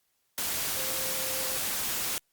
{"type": "tone in noise", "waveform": "sine", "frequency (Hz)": 524, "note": "C5", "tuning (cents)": 2, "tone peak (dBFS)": -40, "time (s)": [0.77, 1.57], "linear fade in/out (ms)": 0, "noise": "white", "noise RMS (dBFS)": -31, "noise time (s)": [0.38, 2.18], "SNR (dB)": -12, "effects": ["white hiss -74 dBFS RMS until 2.32 s", "Opus 48 kbps"]}